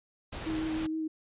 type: noise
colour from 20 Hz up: pink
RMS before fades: -39 dBFS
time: 0.32-0.87 s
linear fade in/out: 10 ms
type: tone with vibrato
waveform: sine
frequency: 316.6 Hz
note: D#4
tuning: 30 cents sharp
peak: -30 dBFS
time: 0.46-1.08 s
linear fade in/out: 10 ms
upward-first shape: sine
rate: 6.4 Hz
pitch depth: 15 cents each way
effects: resampled to 8000 Hz